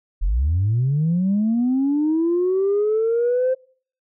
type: linear sweep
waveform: sine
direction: up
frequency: 37.35 to 523.3 Hz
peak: -15 dBFS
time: 0.21-3.55 s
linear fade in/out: 20 ms
effects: noise-tail reverb RT60 0.5 s tail -25 dB re dry + tanh soft clip ceiling -13 dBFS